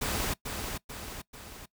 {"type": "noise with echo", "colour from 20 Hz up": "pink", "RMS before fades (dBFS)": -31, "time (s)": [0.01, 0.34], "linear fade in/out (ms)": 10, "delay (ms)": 440, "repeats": 3, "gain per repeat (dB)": -5, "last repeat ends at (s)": 1.66, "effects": ["noise-tail reverb RT60 0.1 s tail -21 dB re dry"]}